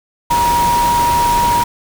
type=tone in noise; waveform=sine; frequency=951 Hz; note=A#5; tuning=34 cents sharp; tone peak=-11 dBFS; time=0.3-1.64 s; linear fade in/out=10 ms; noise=pink; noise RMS=-21 dBFS; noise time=0.3-1.64 s; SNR=+7 dB; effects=none